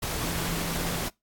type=tone in noise; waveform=sine; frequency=167.8 Hz; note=E3; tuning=31 cents sharp; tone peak=-34 dBFS; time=0.23-1.02 s; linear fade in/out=10 ms; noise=pink; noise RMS=-31 dBFS; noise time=0.02-1.09 s; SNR=-6 dB; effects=noise-tail reverb RT60 0.2 s tail -23 dB re dry + AAC 64 kbps